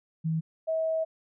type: tone pair in turn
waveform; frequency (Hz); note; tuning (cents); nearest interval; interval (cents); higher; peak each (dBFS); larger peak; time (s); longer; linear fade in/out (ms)
sine; 160.7 / 642.8; E3 / E5; -44 / -44; 2 octaves; 2400; second; -25; neither; 0.24-0.41 / 0.67-1.05; second; 20
effects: none